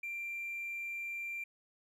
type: tone with hard clipping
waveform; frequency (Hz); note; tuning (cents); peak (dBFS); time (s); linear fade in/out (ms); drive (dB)
triangle; 2366; D7; +12; -38; 0.03-1.44; 5; 4
effects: none